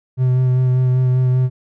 triangle tone with vibrato, 127.6 Hz, C3, 43 cents flat, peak -10 dBFS, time 0.17-1.5 s, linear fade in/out 50 ms, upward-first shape sine, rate 5.1 Hz, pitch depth 16 cents each way, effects none

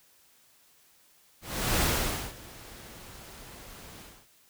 pink noise with ADSR envelope, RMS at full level -25 dBFS, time 1.41-4.28 s, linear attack 400 ms, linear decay 520 ms, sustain -22 dB, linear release 270 ms, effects white hiss -62 dBFS RMS until 4.49 s

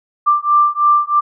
sine beating tone pair, 1180 / 1183.1 Hz, D6 / D6, +8 / +12 cents, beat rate 3.1 Hz, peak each -13 dBFS, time 0.26-1.21 s, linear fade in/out 20 ms, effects none

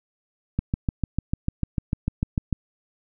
click train, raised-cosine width 5 ms, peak -10 dBFS, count 14, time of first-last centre 0.59-2.527 s, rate 6.71 Hz, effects none

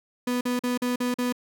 35% pulse tone bursts, 246.9 Hz, B3, in tune, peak -22 dBFS, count 6, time 0.27-1.325 s, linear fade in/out 5 ms, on 140 ms, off 43 ms, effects none

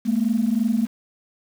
sine tone pair together, 214.2 / 237.1 Hz, A3 / A#3, -46 / +30 cents, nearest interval major second, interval 176 cents, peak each -20 dBFS, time 0.05-0.87 s, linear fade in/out 20 ms, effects tanh soft clip ceiling -11 dBFS + 7-bit

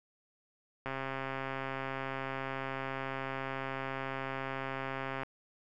click train, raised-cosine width 0.5 ms, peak -22 dBFS, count 587, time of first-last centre 0.86-5.233 s, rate 134 Hz, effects none

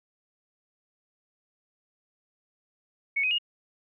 sine tone with pitch steps, 2217 / 2517 / 2859 Hz, C#7 / D#7 / F7, 0 / +19 / +40 cents, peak -23 dBFS, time 3.16-3.385 s, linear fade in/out 10 ms, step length 75 ms, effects none

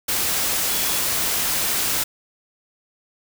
sine tone in noise, 3376 Hz, G#7, 28 cents sharp, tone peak -33 dBFS, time 0.69-0.99 s, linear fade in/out 10 ms, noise white, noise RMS -22 dBFS, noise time 0.08-2.04 s, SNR -14 dB, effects none

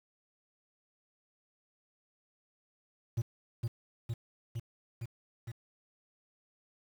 triangle tone with echo, 115.6 Hz, A#2, 14 cents flat, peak -26 dBFS, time 3.17-3.22 s, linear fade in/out 10 ms, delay 460 ms, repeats 5, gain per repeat -2 dB, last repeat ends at 5.52 s, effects 9-bit

